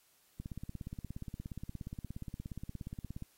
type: click train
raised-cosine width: 5 ms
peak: -29 dBFS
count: 49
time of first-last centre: 0.4-3.224 s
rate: 17 Hz
effects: white hiss -69 dBFS RMS until 3.37 s + AAC 48 kbps